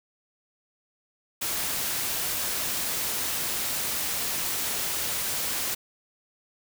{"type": "noise", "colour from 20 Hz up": "white", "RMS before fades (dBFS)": -29, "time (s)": [1.41, 5.75], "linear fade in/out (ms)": 10, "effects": []}